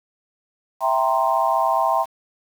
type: chord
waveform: sine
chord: C dominant seventh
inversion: first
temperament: equal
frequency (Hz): 659.3 / 784 / 932.3 / 1046.5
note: E5 / G5 / Bb5 / C6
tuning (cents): 0 / 0 / 0 / 0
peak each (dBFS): -22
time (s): 0.8-2.06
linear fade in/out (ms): 50
effects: 7-bit